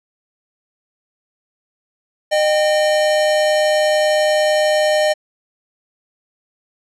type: tone pair together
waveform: square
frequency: 611 / 784 Hz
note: D#5 / G5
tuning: -32 / 0 cents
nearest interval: major third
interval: 432 cents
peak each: -14 / -23 dBFS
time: 2.31-5.14 s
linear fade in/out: 20 ms
effects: low-pass 8000 Hz 12 dB/octave